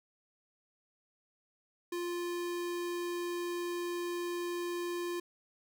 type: tone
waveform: square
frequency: 349.2 Hz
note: F4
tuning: in tune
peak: -35 dBFS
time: 1.92-5.2 s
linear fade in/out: 5 ms
effects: none